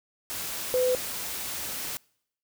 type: tone in noise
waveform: sine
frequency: 505 Hz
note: B4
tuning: 39 cents sharp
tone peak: -21 dBFS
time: 0.74-0.95 s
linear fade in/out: 0 ms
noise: white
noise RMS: -34 dBFS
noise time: 0.3-1.97 s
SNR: +10 dB
effects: noise-tail reverb RT60 0.7 s tail -26 dB re dry